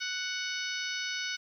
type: harmonic tone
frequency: 741 Hz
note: F#5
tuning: 2 cents sharp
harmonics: 2 / 3 / 4 / 5 / 6 / 7 / 8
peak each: -37 / -39 / -40 / -41 / -42 / -42 / -43 dBFS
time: 0-1.37 s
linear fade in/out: 20 ms
effects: 11-bit